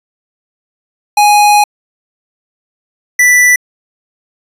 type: tone pair in turn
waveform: square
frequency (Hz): 830.6 / 1975.5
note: G#5 / B6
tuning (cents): 0 / 0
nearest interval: octave + minor third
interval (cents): 1500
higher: second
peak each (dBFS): -5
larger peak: neither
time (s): 1.17-1.64 / 3.19-3.56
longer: first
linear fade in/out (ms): 5
effects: resampled to 32000 Hz